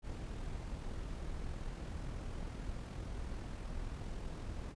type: noise with amplitude modulation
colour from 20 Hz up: brown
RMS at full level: -41 dBFS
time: 0.02-4.75 s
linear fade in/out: 50 ms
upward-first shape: sine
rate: 41.6 Hz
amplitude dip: 30%
effects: resampled to 22050 Hz